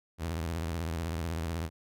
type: tone with vibrato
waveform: sawtooth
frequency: 82.3 Hz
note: E2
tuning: 2 cents flat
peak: -28 dBFS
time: 0.18-1.7 s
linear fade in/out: 50 ms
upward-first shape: square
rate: 16 Hz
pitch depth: 110 cents each way
effects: none